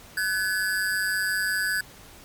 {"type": "ring-modulated tone", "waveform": "square", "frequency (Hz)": 1605, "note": "G6", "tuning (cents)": 40, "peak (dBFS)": -21, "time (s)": [0.17, 1.81], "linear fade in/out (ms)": 5, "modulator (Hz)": 97.4, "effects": ["pink hiss -48 dBFS RMS until 2.24 s", "MP3 96 kbps"]}